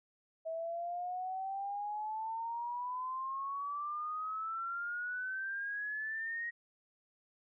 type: exponential sweep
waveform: sine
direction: up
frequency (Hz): 644 to 1891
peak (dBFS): -36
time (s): 0.45-6.51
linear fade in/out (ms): 20
effects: none